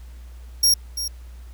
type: tone with echo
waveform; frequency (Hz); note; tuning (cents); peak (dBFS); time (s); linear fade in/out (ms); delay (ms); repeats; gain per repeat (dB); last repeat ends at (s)
sawtooth; 5588; F8; 0; -11; 0.63-0.74; 5; 340; 1; -11; 1.08
effects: added 60 Hz sine -37 dBFS peak until 1.53 s + pink hiss -55 dBFS RMS until 1.53 s